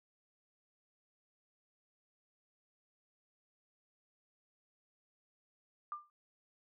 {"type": "tone with exponential decay", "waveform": "sine", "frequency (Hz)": 1194, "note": "D6", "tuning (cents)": 28, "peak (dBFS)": -35, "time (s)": [5.92, 6.1], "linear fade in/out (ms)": 1, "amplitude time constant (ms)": 39, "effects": []}